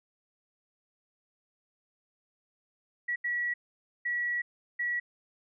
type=tone bursts at uneven times; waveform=sine; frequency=1931 Hz; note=B6; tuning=39 cents flat; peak=-28 dBFS; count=4; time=3.08-3.16 / 3.24-3.54 / 4.05-4.42 / 4.79-5 s; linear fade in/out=10 ms; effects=none

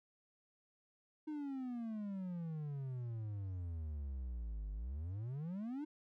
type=exponential two-way sweep; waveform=triangle; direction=down then up; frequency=311.1 to 49 to 311.1 Hz; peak=-38 dBFS; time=1.27-5.85 s; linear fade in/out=10 ms; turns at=4.72 s; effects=none

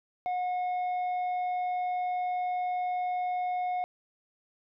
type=tone with tanh clipping; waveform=triangle; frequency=725 Hz; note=F#5; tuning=35 cents flat; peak=-29 dBFS; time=0.26-3.84 s; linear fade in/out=0 ms; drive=9 dB; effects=none

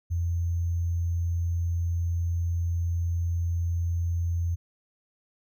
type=tone with sample-and-hold; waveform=sine; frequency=85.3 Hz; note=F2; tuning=40 cents flat; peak=-24 dBFS; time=0.1-4.56 s; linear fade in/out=20 ms; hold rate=6300 Hz; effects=none

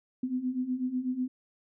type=beating tone pair; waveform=sine; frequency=248.6 / 256.7 Hz; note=B3 / C4; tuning=+12 / -33 cents; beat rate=8.1 Hz; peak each=-34 / -30 dBFS; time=0.23-1.28 s; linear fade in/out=5 ms; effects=none

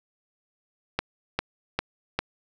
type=click train; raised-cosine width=0.3 ms; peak=-8 dBFS; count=4; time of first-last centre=0.99-2.19 s; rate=2.5 Hz; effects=none

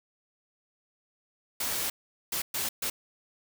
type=noise bursts at uneven times; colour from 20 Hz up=white; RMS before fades=-31 dBFS; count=4; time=1.6-1.9 / 2.32-2.42 / 2.54-2.69 / 2.82-2.9 s; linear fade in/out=5 ms; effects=none

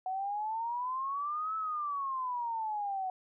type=exponential two-way sweep; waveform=sine; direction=up then down; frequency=740 to 1312 to 740 Hz; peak=-32 dBFS; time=0.06-3.1 s; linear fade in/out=2 ms; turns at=1.56 s; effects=none

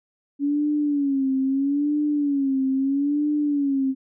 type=tone with vibrato; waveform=sine; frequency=280.9 Hz; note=C#4; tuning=23 cents sharp; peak=-19 dBFS; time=0.39-3.95 s; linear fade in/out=50 ms; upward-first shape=sine; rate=0.77 Hz; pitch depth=100 cents each way; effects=none

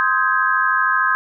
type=chord; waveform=sine; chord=Ab major seventh; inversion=first; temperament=equal with one note detuned; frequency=1046.5 / 1261.2 / 1568 / 1661.2 Hz; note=C6 / Eb6 / G6 / Ab6; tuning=0 / +23 / 0 / 0 cents; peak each=-20 dBFS; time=0-1.15 s; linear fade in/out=0 ms; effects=none

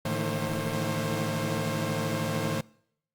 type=tone cluster; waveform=sawtooth; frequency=108.3 / 151.1 / 164 / 225.5 / 532 Hz; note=A2 / D3 / E3 / A3 / C5; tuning=-27 / +50 / -9 / +43 / +29 cents; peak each=-30 dBFS; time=0.05-2.61 s; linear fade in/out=5 ms; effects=noise-tail reverb RT60 0.7 s tail -24 dB re dry + Opus 48 kbps

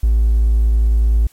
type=tone with hard clipping; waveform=triangle; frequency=55.2 Hz; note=A1; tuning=6 cents sharp; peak=-10 dBFS; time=0.03-1.27 s; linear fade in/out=5 ms; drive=3 dB; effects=white hiss -52 dBFS RMS until 1.32 s + MP3 64 kbps

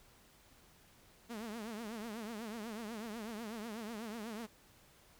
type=tone with vibrato; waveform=sawtooth; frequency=221.4 Hz; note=A3; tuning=11 cents sharp; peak=-38 dBFS; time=1.29-4.47 s; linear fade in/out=20 ms; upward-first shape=triangle; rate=8.1 Hz; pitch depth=160 cents each way; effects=pink hiss -64 dBFS RMS until 5.19 s

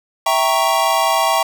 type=chord; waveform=square; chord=E diminished seventh; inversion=none; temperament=equal; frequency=659.3 / 784 / 932.3 / 1108.7 Hz; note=E5 / G5 / Bb5 / Db6; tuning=0 / 0 / 0 / 0 cents; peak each=-20 dBFS; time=0.26-1.43 s; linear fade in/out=5 ms; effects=none

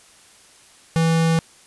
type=tone; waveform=square; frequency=163.8 Hz; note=E3; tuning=11 cents flat; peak=-16 dBFS; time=0.96-1.39 s; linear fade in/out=0 ms; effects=white hiss -50 dBFS RMS until 1.66 s + resampled to 24000 Hz

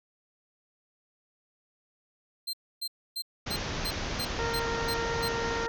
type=tone bursts; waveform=40% pulse; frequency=4146 Hz; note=C8; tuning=17 cents flat; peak=-30 dBFS; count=9; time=2.47-5.286 s; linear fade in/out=10 ms; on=64 ms; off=280 ms
type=low-pass noise; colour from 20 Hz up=pink; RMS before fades=-34 dBFS; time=3.46-5.67 s; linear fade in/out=10 ms; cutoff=6500 Hz; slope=96 dB/octave
type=harmonic tone; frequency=462.3 Hz; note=A#4; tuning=14 cents flat; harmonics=1 / 2 / 3 / 4; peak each=-33 / -36 / -38 / -39 dBFS; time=4.39-5.68 s; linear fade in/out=0 ms
effects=none

